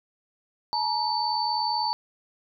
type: tone cluster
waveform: sine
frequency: 862 / 942 / 4530 Hz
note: A5 / A#5 / C#8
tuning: -36 / +18 / +37 cents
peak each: -28 dBFS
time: 0.73-1.93 s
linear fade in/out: 0 ms
effects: none